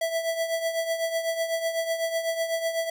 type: tone with tremolo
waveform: square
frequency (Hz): 659.3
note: E5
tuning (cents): 0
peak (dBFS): -23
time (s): 0.01-2.9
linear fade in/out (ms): 5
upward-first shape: triangle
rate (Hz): 8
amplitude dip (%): 70
effects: none